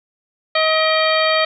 harmonic tone with a mistuned harmonic, 633 Hz, D#5, 30 cents sharp, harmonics 1 / 2 / 3 / 4 / 5 / 6 / 7, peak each -17 / -20 / -22 / -23 / -24 / -25 / -25 dBFS, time 0.55-1.45 s, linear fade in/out 5 ms, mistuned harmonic 4, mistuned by -100 cents, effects none

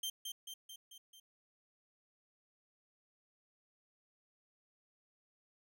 sawtooth tone with echo, 3152 Hz, G7, 9 cents sharp, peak -34 dBFS, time 0.03-0.1 s, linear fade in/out 5 ms, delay 220 ms, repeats 5, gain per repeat -4 dB, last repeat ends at 1.2 s, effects none

